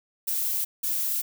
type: noise bursts at uneven times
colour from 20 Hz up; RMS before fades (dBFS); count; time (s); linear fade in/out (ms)
violet; -27; 2; 0.27-0.65 / 0.83-1.22; 10
effects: none